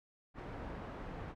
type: low-pass noise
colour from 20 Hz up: pink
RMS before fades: -45 dBFS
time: 0.34-1.35 s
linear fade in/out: 50 ms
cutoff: 1400 Hz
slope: 12 dB/octave
effects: none